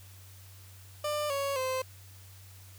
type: tone with pitch steps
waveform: 30% pulse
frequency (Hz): 596 / 556.1 / 518.8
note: D5 / C#5 / C5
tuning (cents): +25 / +5 / -15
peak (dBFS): -27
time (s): 1.04-1.82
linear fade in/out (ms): 5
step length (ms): 260
effects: added 95 Hz sine -50 dBFS peak until 2.78 s + white hiss -56 dBFS RMS until 2.78 s